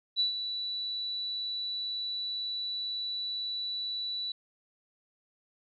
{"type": "tone with ADSR envelope", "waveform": "sine", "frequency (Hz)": 3951, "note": "B7", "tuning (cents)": 0, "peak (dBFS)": -23, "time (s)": [0.16, 4.32], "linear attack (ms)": 39, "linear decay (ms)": 120, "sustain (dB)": -9, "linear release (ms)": 4, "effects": []}